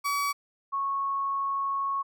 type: tone pair in turn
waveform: 35% pulse / sine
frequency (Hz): 1138 / 1101.8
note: C#6 / C#6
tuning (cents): +45 / -11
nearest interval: minor second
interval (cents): 56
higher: first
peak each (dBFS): -24 / -26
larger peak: first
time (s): 0.04-0.33 / 0.72-2.03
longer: second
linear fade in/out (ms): 20
effects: none